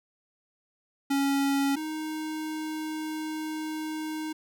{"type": "tone pair in turn", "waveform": "square", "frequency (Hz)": [277.5, 311.5], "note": ["C#4", "D#4"], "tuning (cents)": [2, 2], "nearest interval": "major second", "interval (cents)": 200, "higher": "second", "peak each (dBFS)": [-24, -32], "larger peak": "first", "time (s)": [[1.1, 1.76], [1.76, 4.33]], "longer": "second", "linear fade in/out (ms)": 10, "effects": []}